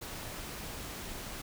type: noise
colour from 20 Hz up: pink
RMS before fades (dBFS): -42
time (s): 0.01-1.42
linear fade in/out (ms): 10
effects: none